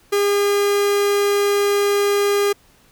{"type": "tone", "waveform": "45% pulse", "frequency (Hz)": 405.7, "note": "G#4", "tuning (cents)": -41, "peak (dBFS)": -15, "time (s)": [0.12, 2.53], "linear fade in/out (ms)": 10, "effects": ["pink hiss -54 dBFS RMS until 2.91 s"]}